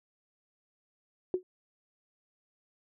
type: tone with exponential decay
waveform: sine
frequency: 366.6 Hz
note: F#4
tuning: 16 cents flat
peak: -22 dBFS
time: 1.34-1.43 s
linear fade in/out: 1 ms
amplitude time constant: 19 ms
effects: none